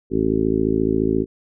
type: harmonic tone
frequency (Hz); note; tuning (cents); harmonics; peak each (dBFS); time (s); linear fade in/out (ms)
54.4; A1; -19; 1 / 2 / 3 / 4 / 5 / 6 / 7 / 8; -30 / -29 / -29 / -25 / -22 / -25 / -21 / -28; 0.1-1.26; 50
effects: none